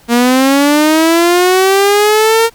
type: linear sweep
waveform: sawtooth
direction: up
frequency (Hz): 233.1 to 461.9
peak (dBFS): -3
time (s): 0.08-2.5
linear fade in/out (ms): 50
effects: pink hiss -45 dBFS RMS until 2.54 s

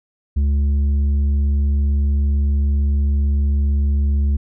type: tone with tanh clipping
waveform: triangle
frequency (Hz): 71.1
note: C#2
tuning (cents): +45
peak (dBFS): -15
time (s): 0.36-4.37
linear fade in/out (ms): 10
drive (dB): 10
effects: none

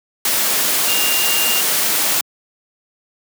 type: tone in noise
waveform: sine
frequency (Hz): 2799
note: F7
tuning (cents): +3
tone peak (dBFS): -20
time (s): 0.88-1.61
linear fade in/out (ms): 2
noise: white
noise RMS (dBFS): -17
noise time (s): 0.25-2.21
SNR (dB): -6
effects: high-pass 200 Hz 12 dB/octave

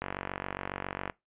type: click train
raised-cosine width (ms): 0.5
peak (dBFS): -18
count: 52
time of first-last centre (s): 0.02-1.098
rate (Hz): 47.3
effects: noise-tail reverb RT60 0.2 s tail -22 dB re dry + resampled to 8000 Hz

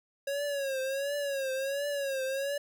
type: tone with vibrato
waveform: square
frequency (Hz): 551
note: C#5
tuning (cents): -11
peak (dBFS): -31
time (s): 0.27-2.58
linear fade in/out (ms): 5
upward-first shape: triangle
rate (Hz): 1.4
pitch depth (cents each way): 96
effects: none

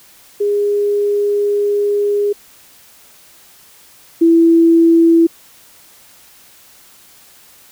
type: tone pair in turn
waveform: sine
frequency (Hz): 409.8 / 332.1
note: G#4 / E4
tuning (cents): -23 / +13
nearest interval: major third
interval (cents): 364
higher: first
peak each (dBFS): -12 / -6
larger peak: second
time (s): 0.4-2.33 / 4.21-5.27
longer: first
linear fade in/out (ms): 10
effects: white hiss -45 dBFS RMS until 7.71 s

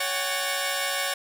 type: tone cluster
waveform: 10% pulse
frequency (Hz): 558 / 742 / 804 / 1809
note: C#5 / F#5 / G5 / A6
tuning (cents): +11 / +5 / +44 / +48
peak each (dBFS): -21 / -23 / -28 / -22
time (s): 0-1.14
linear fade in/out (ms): 5
effects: none

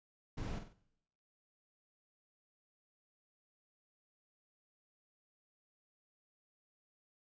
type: noise with echo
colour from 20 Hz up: brown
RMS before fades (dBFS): -41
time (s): 0.37-0.59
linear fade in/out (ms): 10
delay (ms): 48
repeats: 3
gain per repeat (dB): -7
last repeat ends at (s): 0.734
effects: noise-tail reverb RT60 0.8 s tail -20 dB re dry + resampled to 16000 Hz

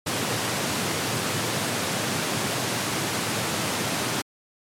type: high-pass noise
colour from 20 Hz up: pink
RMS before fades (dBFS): -26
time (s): 0.06-4.22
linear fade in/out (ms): 10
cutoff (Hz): 100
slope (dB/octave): 48
effects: low-pass 11000 Hz 12 dB/octave + MP3 96 kbps

